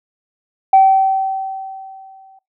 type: tone with exponential decay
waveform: sine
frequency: 770 Hz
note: G5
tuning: 31 cents flat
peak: -3 dBFS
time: 0.73-2.39 s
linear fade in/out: 5 ms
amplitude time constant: 360 ms
effects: noise-tail reverb RT60 0.2 s tail -22 dB re dry + tanh soft clip ceiling -1 dBFS